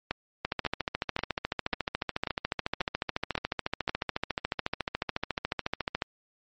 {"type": "two click trains", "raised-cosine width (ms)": 0.3, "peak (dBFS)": [-12, -12], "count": [8, 79], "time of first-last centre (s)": [[0.11, 3.894], [0.45, 6.021]], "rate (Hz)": [1.85, 14], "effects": ["MP3 32 kbps"]}